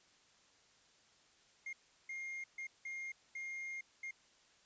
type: tone bursts at uneven times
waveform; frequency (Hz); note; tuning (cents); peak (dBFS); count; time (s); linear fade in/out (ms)
triangle; 2126; C7; +27; -40; 6; 1.66-1.73 / 2.09-2.44 / 2.58-2.67 / 2.85-3.12 / 3.35-3.81 / 4.03-4.11; 5
effects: white hiss -68 dBFS RMS until 4.65 s + resampled to 16000 Hz